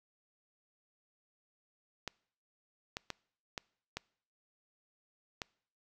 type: clicks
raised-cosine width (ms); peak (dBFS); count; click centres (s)
0.2; -20; 6; 2.077 / 2.969 / 3.103 / 3.578 / 3.97 / 5.418
effects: noise-tail reverb RT60 0.6 s tail -25 dB re dry